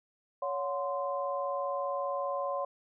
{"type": "tone cluster", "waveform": "sine", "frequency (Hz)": [560, 725, 1040], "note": ["C#5", "F#5", "C6"], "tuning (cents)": [18, -35, -11], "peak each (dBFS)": [-33, -38, -35], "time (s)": [0.42, 2.65], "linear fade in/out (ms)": 5, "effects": []}